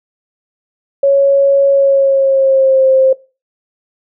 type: tone with pitch glide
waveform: sine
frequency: 554.4 to 527.8 Hz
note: C#5 to C5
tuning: 0 to +15 cents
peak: -6 dBFS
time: 1.03-3.13 s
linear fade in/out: 5 ms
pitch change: -85 cents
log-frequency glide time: 1.7-2.87 s
effects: noise-tail reverb RT60 0.3 s tail -20 dB re dry